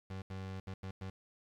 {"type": "tone bursts at uneven times", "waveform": "30% pulse", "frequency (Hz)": 95.1, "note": "F#2", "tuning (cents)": 48, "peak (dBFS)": -38, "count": 5, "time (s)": [[0.1, 0.22], [0.3, 0.6], [0.67, 0.74], [0.83, 0.91], [1.01, 1.1]], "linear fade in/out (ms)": 5, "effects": ["low-pass 5000 Hz 12 dB/octave", "11-bit"]}